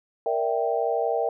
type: chord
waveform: sine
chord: E half-diminished seventh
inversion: second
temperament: equal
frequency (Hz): 466.2 / 587.3 / 659.3 / 784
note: Bb4 / D5 / E5 / G5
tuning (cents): 0 / 0 / 0 / 0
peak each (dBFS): -26 / -30 / -27 / -28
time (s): 0.26-1.29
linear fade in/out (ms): 2
effects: none